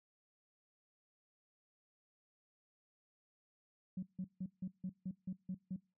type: tone bursts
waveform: sine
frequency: 185 Hz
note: F#3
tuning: in tune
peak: -37 dBFS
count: 9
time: 3.97-5.763 s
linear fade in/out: 5 ms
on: 57 ms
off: 160 ms
effects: noise-tail reverb RT60 0.3 s tail -22 dB re dry + tanh soft clip ceiling -33 dBFS